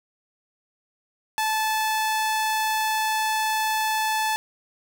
sawtooth tone, 871 Hz, A5, 18 cents flat, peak -18 dBFS, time 1.38-4.36 s, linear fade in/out 0 ms, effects none

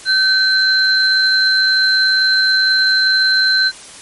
sine tone pair together, 1537 / 4099 Hz, G6 / C8, -35 / -36 cents, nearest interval octave + perfect fourth, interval 1699 cents, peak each -13 dBFS, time 0.05-3.72 s, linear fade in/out 50 ms, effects white hiss -36 dBFS RMS until 4.01 s + MP3 48 kbps

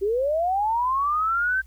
sine linear sweep, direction up, 377.5 to 1568 Hz, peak -20 dBFS, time 0.01-1.62 s, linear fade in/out 20 ms, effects added 60 Hz sine -45 dBFS peak until 1.66 s + white hiss -62 dBFS RMS until 1.66 s

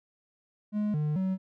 triangle tone with pitch steps, 209.8 / 150.7 / 188.7 Hz, G#3 / D3 / F#3, +18 / +45 / +34 cents, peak -24 dBFS, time 0.72-1.38 s, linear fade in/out 50 ms, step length 220 ms, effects none

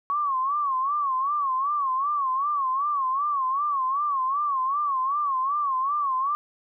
sine tone with vibrato, 1108.7 Hz, C#6, in tune, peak -22 dBFS, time 0.1-6.35 s, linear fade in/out 0 ms, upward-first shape sine, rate 2.6 Hz, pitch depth 130 cents each way, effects none

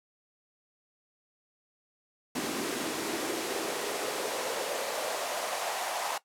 pink noise with high-pass filter sweep, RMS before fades -33 dBFS, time 2.35-6.18 s, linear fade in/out 5 ms, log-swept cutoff 270 to 780 Hz, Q 2.9, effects noise-tail reverb RT60 0.1 s tail -17 dB re dry + low-pass 12000 Hz 12 dB/octave

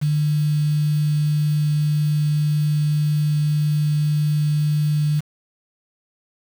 sine tone with quantisation, 149.7 Hz, D3, 33 cents sharp, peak -16 dBFS, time 0.01-5.21 s, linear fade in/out 20 ms, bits 6, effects none

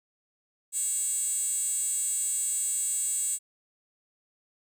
10% pulse tone with high-pass filter, 554.4 Hz, C#5, in tune, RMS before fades -29 dBFS, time 0.72-3.39 s, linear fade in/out 50 ms, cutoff 8000 Hz, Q 6, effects none

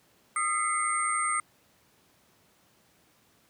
sine tone cluster, 1239 / 1349 / 2025 / 2139 / 8630 Hz, D#6 / E6 / B6 / C7 / C#9, -8 / +40 / +43 / +38 / -47 cents, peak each -28 / -36 / -36 / -36 / -31 dBFS, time 0.36-1.4 s, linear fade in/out 2 ms, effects pink hiss -64 dBFS RMS until 3.49 s + high-pass 100 Hz 12 dB/octave

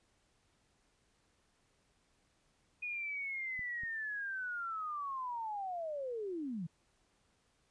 sine linear sweep, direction down, 2473 to 152.1 Hz, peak -37 dBFS, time 2.82-6.67 s, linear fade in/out 10 ms
clicks, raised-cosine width 5 ms, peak -40 dBFS, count 2, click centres 3.593 / 3.835 s
effects pink hiss -74 dBFS RMS until 7.7 s + resampled to 22050 Hz

